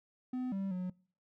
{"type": "tone with pitch steps", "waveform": "triangle", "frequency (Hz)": [253.3, 194.5, 182.3], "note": ["B3", "G3", "F#3"], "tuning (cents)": [44, -13, -25], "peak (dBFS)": -32, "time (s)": [0.33, 0.9], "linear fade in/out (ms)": 5, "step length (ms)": 190, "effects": ["noise-tail reverb RT60 0.5 s tail -25 dB re dry"]}